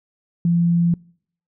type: tone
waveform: sine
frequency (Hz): 171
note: F3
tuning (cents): -36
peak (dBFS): -14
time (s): 0.45-0.94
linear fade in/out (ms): 2
effects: noise-tail reverb RT60 0.6 s tail -26 dB re dry